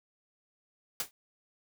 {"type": "noise with exponential decay", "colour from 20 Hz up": "white", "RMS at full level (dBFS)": -29, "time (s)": [1, 1.11], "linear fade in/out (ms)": 1, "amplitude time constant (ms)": 23, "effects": []}